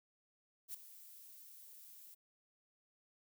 violet noise with ADSR envelope, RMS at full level -43 dBFS, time 0.68-2.15 s, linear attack 59 ms, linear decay 10 ms, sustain -14 dB, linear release 14 ms, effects none

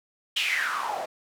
white noise with band-pass filter sweep, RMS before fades -28 dBFS, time 0.36-1.06 s, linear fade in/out 10 ms, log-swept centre 3100 to 590 Hz, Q 7.6, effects none

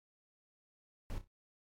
brown noise with echo, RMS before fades -39 dBFS, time 1.1-1.18 s, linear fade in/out 0 ms, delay 31 ms, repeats 3, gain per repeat -11 dB, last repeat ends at 1.273 s, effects MP3 64 kbps

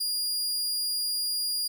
sawtooth tone, 4839 Hz, D#8, 49 cents flat, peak -24 dBFS, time 0-1.68 s, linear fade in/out 10 ms, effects none

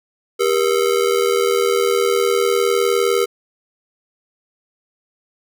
square ring-modulated tone, 436.2 Hz, A4, 15 cents flat, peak -12 dBFS, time 0.39-3.26 s, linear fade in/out 20 ms, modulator 39.9 Hz, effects none

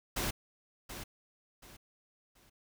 pink noise with echo, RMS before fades -34 dBFS, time 0.16-0.31 s, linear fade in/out 10 ms, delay 730 ms, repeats 3, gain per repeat -10 dB, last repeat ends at 2.5 s, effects none

